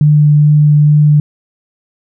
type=tone with vibrato; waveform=sine; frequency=149 Hz; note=D3; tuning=25 cents sharp; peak=-4 dBFS; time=0.01-1.2 s; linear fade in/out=2 ms; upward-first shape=triangle; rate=2.3 Hz; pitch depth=10 cents each way; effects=none